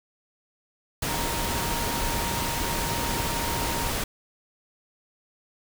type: tone in noise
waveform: sine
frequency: 932.3 Hz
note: A#5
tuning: in tune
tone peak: -33 dBFS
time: 1.08-3.9 s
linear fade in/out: 5 ms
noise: pink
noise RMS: -28 dBFS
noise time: 1.02-4.04 s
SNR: -8 dB
effects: none